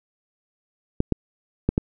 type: clicks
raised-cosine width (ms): 3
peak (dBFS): -6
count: 4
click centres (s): 1.004 / 1.123 / 1.69 / 1.779
effects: none